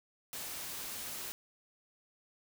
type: noise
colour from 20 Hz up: white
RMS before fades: -42 dBFS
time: 0.33-1.32 s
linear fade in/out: 0 ms
effects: none